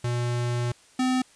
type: tone pair in turn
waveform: square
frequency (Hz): 120.8 / 256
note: B2 / C4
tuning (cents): -38 / -38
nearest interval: octave + minor second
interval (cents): 1300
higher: second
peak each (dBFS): -25 / -22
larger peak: second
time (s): 0.04-0.72 / 0.99-1.22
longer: first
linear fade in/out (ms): 5
effects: white hiss -56 dBFS RMS until 1.35 s + resampled to 22050 Hz